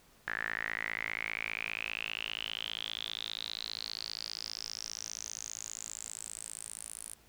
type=tone with band-pass filter sweep; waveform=sawtooth; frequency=55 Hz; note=A1; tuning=in tune; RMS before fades=-40 dBFS; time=0.27-7.14 s; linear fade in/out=5 ms; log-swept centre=1700 to 10000 Hz; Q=9; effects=pink hiss -63 dBFS RMS until 7.28 s